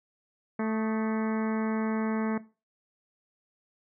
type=harmonic tone with a mistuned harmonic; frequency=220 Hz; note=A3; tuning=in tune; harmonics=1 / 2 / 3 / 4 / 5 / 6 / 7 / 8 / 9 / 10; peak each=-28 / -34 / -38 / -40 / -42 / -44 / -45 / -46 / -47 / -48 dBFS; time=0.59-2.38 s; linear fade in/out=5 ms; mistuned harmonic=6; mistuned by=-69 cents; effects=noise-tail reverb RT60 0.3 s tail -17 dB re dry